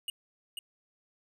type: tone with echo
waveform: square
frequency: 2876 Hz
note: F#7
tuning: 50 cents flat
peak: -33 dBFS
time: 0.08-0.1 s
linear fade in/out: 2 ms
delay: 490 ms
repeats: 1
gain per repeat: -4 dB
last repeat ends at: 0.59 s
effects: none